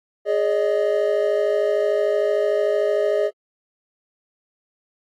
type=chord; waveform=triangle; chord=Ab suspended fourth; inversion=none; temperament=equal with one note detuned; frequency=415.3 / 569 / 622.3 Hz; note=Ab4 / Db5 / Eb5; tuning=0 / +45 / 0 cents; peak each=-19 / -22 / -19 dBFS; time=0.25-3.31 s; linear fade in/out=50 ms; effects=AAC 48 kbps